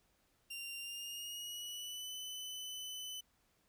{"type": "tone with pitch glide", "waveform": "sawtooth", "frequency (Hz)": [2779, 3013], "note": ["F7", "F#7"], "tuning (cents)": [-9, 31], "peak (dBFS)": -40, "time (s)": [0.5, 3.21], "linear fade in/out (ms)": 10, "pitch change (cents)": 140, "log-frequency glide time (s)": [0.79, 2.13], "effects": ["pink hiss -75 dBFS RMS until 3.68 s"]}